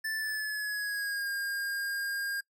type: tone with pitch glide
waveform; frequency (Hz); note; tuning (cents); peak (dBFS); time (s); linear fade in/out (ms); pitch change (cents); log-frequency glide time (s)
square; 1760 to 1613.9; A6 to G6; 0 to +50; -32; 0.04-2.41; 10; -150; 0.16-1.29
effects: noise-tail reverb RT60 0.1 s tail -23 dB re dry